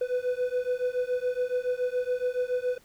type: beating tone pair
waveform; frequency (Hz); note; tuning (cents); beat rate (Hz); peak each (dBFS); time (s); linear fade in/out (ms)
triangle; 495 / 502.1; B4 / B4; +4 / +29; 7.1; -27; 0.01-2.78; 5
effects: pink hiss -60 dBFS RMS until 2.84 s